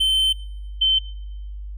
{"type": "tone pair in turn", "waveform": ["triangle", "sine"], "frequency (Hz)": [3085, 3085], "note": ["G7", "G7"], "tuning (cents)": [-28, -28], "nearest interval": "unison", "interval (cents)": 0, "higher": "neither", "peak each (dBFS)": -14, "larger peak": "neither", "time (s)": [[0, 0.33], [0.81, 0.99]], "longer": "first", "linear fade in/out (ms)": 10, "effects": ["noise-tail reverb RT60 0.9 s tail -21 dB re dry", "added 50 Hz sine -30 dBFS peak until 1.77 s"]}